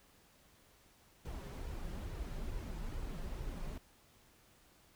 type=noise with flanger; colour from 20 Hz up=brown; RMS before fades=-42 dBFS; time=1.25-3.78 s; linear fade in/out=5 ms; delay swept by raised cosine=2 to 5.7 ms; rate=2.3 Hz; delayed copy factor=+0.5; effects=pink hiss -66 dBFS RMS until 4.95 s